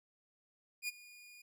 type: tone with ADSR envelope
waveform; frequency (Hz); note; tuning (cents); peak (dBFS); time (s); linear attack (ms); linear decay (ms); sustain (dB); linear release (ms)
sawtooth; 2439; D#7; -35; -31; 0.82-1.42; 62; 24; -20; 7
effects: none